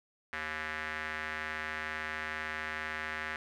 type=tone with band-pass filter; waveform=square; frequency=77.78 Hz; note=D#2; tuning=in tune; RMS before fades=-38 dBFS; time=0.33-3.36 s; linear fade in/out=0 ms; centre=1800 Hz; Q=3.2; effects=none